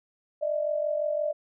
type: tone pair together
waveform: sine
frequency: 596 / 641.8 Hz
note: D5 / E5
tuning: +25 / -46 cents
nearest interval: minor second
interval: 129 cents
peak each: -26 / -31 dBFS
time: 0.41-1.33 s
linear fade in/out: 20 ms
effects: none